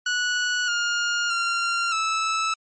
sawtooth tone with pitch steps, 1470 / 1417 / 1383 / 1310 Hz, F#6 / F6 / F6 / E6, -12 / +25 / -17 / -11 cents, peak -18 dBFS, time 0.06-2.54 s, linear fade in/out 5 ms, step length 620 ms, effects MP3 32 kbps

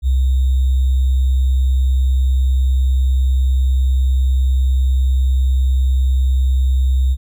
sine tone with sample-and-hold, 65 Hz, C2, 11 cents flat, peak -11 dBFS, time 0.02-7.17 s, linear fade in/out 50 ms, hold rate 3675 Hz, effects none

